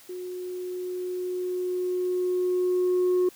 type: tone with level ramp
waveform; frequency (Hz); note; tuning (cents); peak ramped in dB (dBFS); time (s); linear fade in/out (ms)
sine; 363; F#4; -33; -33 to -17; 0.09-3.29; 5
effects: tanh soft clip ceiling -18 dBFS + white hiss -52 dBFS RMS until 3.35 s